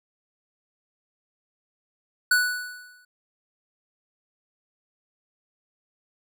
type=tone with exponential decay; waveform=square; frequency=1480 Hz; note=F#6; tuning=in tune; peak=-16 dBFS; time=2.31-3.05 s; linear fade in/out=5 ms; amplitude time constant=160 ms; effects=none